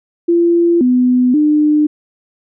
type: tone with pitch steps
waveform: sine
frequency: 341.8 / 250.2 / 300.8 Hz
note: F4 / B3 / D4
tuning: -37 / +23 / +42 cents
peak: -8 dBFS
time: 0.28-1.87 s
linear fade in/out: 10 ms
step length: 530 ms
effects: none